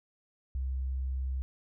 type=tone; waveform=sine; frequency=65.41 Hz; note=C2; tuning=in tune; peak=-30 dBFS; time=0.55-1.42 s; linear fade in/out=0 ms; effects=none